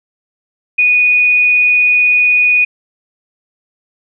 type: tone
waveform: sine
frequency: 2471 Hz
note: D#7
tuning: 13 cents flat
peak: -7 dBFS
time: 0.78-2.65 s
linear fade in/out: 10 ms
effects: none